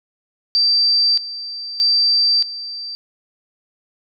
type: tone with tremolo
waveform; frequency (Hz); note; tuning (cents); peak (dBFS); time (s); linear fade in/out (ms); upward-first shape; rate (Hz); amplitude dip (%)
sine; 4676; D8; -8; -12; 0.55-2.95; 0; square; 0.8; 80
effects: none